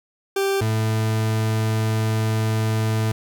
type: tone pair in turn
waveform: 40% pulse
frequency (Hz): 392 / 110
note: G4 / A2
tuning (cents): 0 / 0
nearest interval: octave + minor seventh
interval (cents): 2200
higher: first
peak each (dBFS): -18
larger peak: neither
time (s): 0.36-0.61 / 0.61-3.12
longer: second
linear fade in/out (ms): 5
effects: none